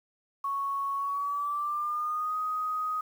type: tone with pitch glide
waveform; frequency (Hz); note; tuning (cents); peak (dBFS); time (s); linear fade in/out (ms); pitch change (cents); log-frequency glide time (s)
sine; 1108.7 to 1251.7; C#6 to D#6; 0 to +10; -28; 0.44-3.01; 5; +210; 0.96-2.36
effects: 9-bit